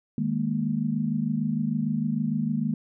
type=chord; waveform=sine; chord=D# suspended fourth; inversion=none; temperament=equal with one note detuned; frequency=155.56 / 206.5 / 233.1 Hz; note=D#3 / G#3 / A#3; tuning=0 / -10 / 0 cents; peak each=-29 / -28 / -27 dBFS; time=0.18-2.74 s; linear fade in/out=2 ms; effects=none